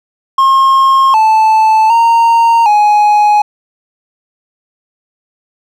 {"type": "tone with pitch steps", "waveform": "triangle", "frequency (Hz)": [1073, 876, 924, 836], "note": ["C6", "A5", "A#5", "G#5"], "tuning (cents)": [43, -8, -16, 11], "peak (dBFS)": -3, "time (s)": [0.38, 3.42], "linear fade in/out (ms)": 5, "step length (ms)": 760, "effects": []}